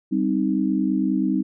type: chord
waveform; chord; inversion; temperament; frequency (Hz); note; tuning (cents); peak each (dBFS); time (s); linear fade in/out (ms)
sine; C minor; second; equal; 196 / 261.6 / 311.1; G3 / C4 / Eb4; 0 / 0 / 0; -23; 0.11-1.43; 20
effects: none